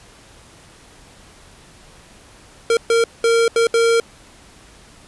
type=tone bursts at uneven times; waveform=square; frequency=461.4 Hz; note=A#4; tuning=18 cents flat; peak=-13 dBFS; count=5; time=2.7-2.77 / 2.9-3.04 / 3.24-3.48 / 3.56-3.67 / 3.74-4 s; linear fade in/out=2 ms; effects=pink hiss -46 dBFS RMS until 5.07 s + resampled to 24000 Hz